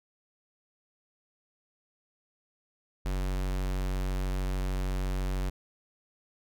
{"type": "tone", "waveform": "square", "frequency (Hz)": 46.82, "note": "F#1", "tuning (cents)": 21, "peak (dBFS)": -29, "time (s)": [3.05, 5.5], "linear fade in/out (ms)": 10, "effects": []}